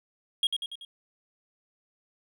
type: tone with echo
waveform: triangle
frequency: 3270 Hz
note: G#7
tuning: 28 cents flat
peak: -20 dBFS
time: 0.43-0.47 s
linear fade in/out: 2 ms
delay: 95 ms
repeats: 4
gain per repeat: -5 dB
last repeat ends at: 0.85 s
effects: none